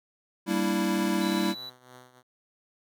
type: chord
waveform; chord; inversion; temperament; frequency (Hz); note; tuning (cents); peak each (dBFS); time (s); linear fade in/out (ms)
square; E half-diminished seventh; first; equal; 196 / 233.1 / 293.7 / 329.6; G3 / Bb3 / D4 / E4; 0 / 0 / 0 / 0; -29 / -33 / -34 / -29; 0.46-1.55; 50
type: tone with tremolo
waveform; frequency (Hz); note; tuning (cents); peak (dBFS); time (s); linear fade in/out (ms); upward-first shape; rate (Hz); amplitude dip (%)
5% pulse; 126; B2; +35; -35; 0.91-2.23; 50; triangle; 3.1; 80
type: tone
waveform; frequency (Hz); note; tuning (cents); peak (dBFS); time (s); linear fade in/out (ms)
triangle; 3951; B7; 0; -36; 1.21-1.7; 10
effects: none